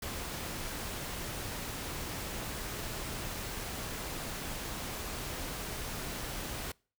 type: noise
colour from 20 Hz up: pink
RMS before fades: -39 dBFS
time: 0.02-6.72 s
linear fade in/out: 5 ms
effects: noise-tail reverb RT60 0.4 s tail -26 dB re dry